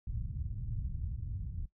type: low-pass noise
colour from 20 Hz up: white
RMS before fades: -38 dBFS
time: 0.07-1.66 s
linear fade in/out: 5 ms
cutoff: 110 Hz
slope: 24 dB/octave
effects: noise-tail reverb RT60 0.1 s tail -17 dB re dry